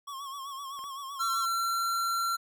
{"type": "tone with vibrato", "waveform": "square", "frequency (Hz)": 1100, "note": "C#6", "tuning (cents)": -14, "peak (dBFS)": -38, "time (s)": [0.07, 1.46], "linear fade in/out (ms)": 10, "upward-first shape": "sine", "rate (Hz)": 7.8, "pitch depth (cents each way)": 68}
{"type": "clicks", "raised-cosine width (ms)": 0.5, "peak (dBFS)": -37, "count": 2, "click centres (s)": [0.791, 0.84]}
{"type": "tone with pitch glide", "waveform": "square", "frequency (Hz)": [1353, 1364], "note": ["E6", "F6"], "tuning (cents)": [45, -41], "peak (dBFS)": -28, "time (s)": [1.19, 2.37], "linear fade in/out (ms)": 20, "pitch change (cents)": 14, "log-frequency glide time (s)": [1.31, 1.84]}
{"effects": []}